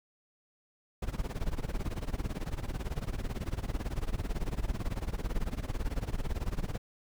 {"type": "noise with tremolo", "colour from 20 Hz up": "brown", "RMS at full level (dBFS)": -30, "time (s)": [1.02, 6.78], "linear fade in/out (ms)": 5, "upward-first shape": "sine", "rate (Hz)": 18, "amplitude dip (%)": 90, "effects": []}